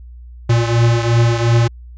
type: beating tone pair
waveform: square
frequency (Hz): 116.54 / 119.34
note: A#2 / A#2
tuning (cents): 0 / +41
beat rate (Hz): 2.8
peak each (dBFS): -13 / -18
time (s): 0.49-1.68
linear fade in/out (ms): 10
effects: added 60 Hz sine -33 dBFS peak until 1.97 s + resampled to 16000 Hz